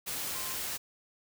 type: tone in noise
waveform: sine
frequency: 1048 Hz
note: C6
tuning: 2 cents sharp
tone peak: -45 dBFS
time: 0.34-0.56 s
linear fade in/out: 20 ms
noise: white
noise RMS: -36 dBFS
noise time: 0.06-0.78 s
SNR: -12 dB
effects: none